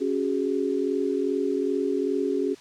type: chord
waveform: sine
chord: C# suspended fourth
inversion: none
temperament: equal with one note detuned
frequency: 277.2 / 372.8 / 415.3 Hz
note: C#4 / F#4 / G#4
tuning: 0 / +13 / 0 cents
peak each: -27 dBFS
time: 0-2.55 s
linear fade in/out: 20 ms
effects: white hiss -50 dBFS RMS until 2.6 s + low-pass 6000 Hz 12 dB/octave